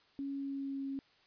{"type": "tone with pitch glide", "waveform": "sine", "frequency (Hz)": [277.2, 272.8], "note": ["C#4", "C#4"], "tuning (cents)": [0, -28], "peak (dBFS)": -36, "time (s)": [0.19, 0.99], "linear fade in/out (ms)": 0, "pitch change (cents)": -28, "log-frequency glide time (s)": [0.33, 0.88], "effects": ["white hiss -67 dBFS RMS until 1.26 s", "resampled to 11025 Hz"]}